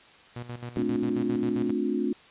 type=tone with tremolo; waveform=sawtooth; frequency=120.9 Hz; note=B2; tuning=36 cents flat; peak=-30 dBFS; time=0.36-1.71 s; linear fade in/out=5 ms; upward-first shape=square; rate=7.5 Hz; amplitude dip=70%
type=chord; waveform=sine; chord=D minor seventh; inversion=second; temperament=equal with one note detuned; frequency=220 / 261.6 / 293.7 / 356.6 Hz; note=A3 / C4 / D4 / F4; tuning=0 / 0 / 0 / +36 cents; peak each=-30 dBFS; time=0.77-2.13 s; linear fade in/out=0 ms
effects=white hiss -53 dBFS RMS until 2.3 s + resampled to 8000 Hz